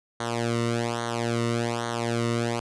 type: tone with flanger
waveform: sawtooth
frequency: 117.3 Hz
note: A#2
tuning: 11 cents sharp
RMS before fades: -27 dBFS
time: 0.2-2.6 s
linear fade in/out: 5 ms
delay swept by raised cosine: 0.39 to 1.24 ms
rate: 1.2 Hz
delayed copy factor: -0.9
effects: resampled to 22050 Hz